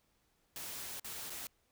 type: noise with dropouts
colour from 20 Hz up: white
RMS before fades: -44 dBFS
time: 0.56-1.47 s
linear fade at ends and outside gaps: 1 ms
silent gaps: 0.997-1.045 / 1.298-1.303 s
effects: pink hiss -75 dBFS RMS until 1.71 s